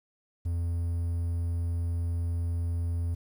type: tone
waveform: triangle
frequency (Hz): 85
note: F2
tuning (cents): -46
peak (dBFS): -25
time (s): 0.45-3.15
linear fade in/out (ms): 10
effects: 10-bit